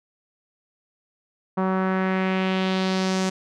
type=tone with low-pass filter sweep; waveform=sawtooth; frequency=188.3 Hz; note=F#3; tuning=31 cents sharp; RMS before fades=-23 dBFS; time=1.57-3.3 s; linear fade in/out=10 ms; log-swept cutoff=1100 to 6900 Hz; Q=1.9; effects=none